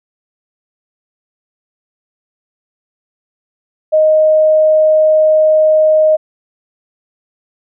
sine tone, 622.3 Hz, D#5, in tune, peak -6 dBFS, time 3.92-6.17 s, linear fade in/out 20 ms, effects none

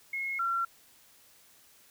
sine tone pair in turn, 2166 / 1364.5 Hz, C#7 / F6, -41 / -41 cents, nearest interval minor sixth, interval 800 cents, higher first, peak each -31 / -27 dBFS, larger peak second, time 0.13-0.39 / 0.39-0.65 s, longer neither, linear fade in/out 5 ms, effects white hiss -60 dBFS RMS until 1.9 s

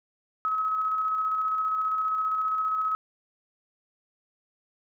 sine tone with tremolo, 1281 Hz, E6, 50 cents flat, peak -23 dBFS, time 0.45-2.95 s, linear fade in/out 0 ms, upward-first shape square, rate 15 Hz, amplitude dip 25%, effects none

